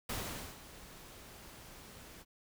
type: noise with ADSR envelope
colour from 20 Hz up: pink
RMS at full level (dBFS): -38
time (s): 0.09-2.25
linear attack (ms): 5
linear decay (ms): 470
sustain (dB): -15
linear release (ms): 43
effects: none